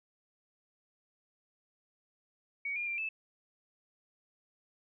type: tone with pitch steps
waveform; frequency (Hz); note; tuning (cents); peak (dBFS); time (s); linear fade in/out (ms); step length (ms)
sine; 2247 / 2412 / 2370 / 2625; C#7 / D7 / D7 / E7; +23 / +46 / +15 / -8; -33; 2.65-3.09; 5; 110
effects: none